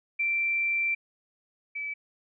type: tone pair in turn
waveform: sine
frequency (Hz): 2349 / 2303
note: D7 / D7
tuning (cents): 0 / -34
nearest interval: unison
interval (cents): 34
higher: first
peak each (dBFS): -24 / -31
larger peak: first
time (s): 0.19-0.95 / 1.75-1.94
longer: first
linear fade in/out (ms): 10
effects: none